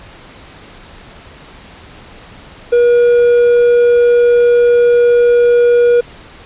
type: tone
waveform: triangle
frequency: 480 Hz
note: B4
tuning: 49 cents flat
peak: -4 dBFS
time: 2.72-6.01 s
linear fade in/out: 10 ms
effects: pink hiss -37 dBFS RMS until 6.45 s + resampled to 8000 Hz